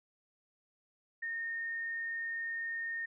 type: tone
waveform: sine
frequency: 1836 Hz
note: A#6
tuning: 27 cents flat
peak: -35 dBFS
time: 1.22-3.06 s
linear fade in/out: 10 ms
effects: none